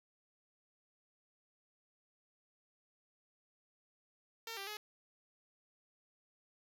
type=tone with pitch steps; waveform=5% pulse; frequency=455.3 / 393.6 / 422.5 Hz; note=A#4 / G4 / G#4; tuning=-41 / +7 / +30 cents; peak=-31 dBFS; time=4.47-4.77 s; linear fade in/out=2 ms; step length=100 ms; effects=none